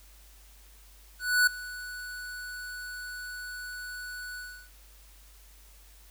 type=tone with ADSR envelope; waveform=square; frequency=1480 Hz; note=F#6; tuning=in tune; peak=-19 dBFS; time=1.19-4.7 s; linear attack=280 ms; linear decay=5 ms; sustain=-19 dB; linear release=330 ms; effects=added 50 Hz sine -53 dBFS peak until 6.1 s + white hiss -58 dBFS RMS until 6.1 s